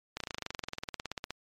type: slowing click train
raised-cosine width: 0.2 ms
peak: -18 dBFS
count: 25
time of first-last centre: 0.17-1.306 s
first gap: 33 ms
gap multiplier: 1.03
effects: MP3 64 kbps